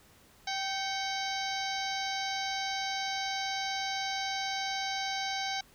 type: harmonic tone with a mistuned harmonic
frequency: 777 Hz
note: G5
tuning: 16 cents flat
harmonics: 1 / 2 / 3 / 4 / 5 / 6 / 7 / 8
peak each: -35 / -40 / -40 / -42 / -40 / -42 / -43 / -45 dBFS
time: 0.47-5.61 s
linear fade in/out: 5 ms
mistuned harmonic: 3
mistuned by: -84 cents
effects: pink hiss -60 dBFS RMS until 5.74 s